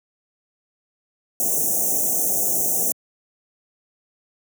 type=band-stop noise; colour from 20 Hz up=white; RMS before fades=-21 dBFS; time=1.4-2.92 s; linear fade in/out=0 ms; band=790 to 5900 Hz; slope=96 dB/octave; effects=high-pass 150 Hz 12 dB/octave